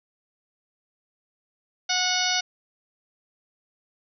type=harmonic tone with a mistuned harmonic; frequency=732 Hz; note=F#5; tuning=19 cents flat; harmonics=1 / 2 / 3 / 4 / 5 / 6 / 7 / 8; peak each=-30 / -30 / -30 / -30 / -30 / -30 / -30 / -30 dBFS; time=1.89-2.41 s; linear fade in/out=10 ms; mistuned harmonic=6; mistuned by=+29 cents; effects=none